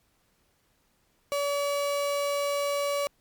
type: tone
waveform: 35% pulse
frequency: 570 Hz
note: C#5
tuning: 48 cents sharp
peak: -24 dBFS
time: 1.32-3.07 s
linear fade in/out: 0 ms
effects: pink hiss -69 dBFS RMS until 3.2 s + MP3 96 kbps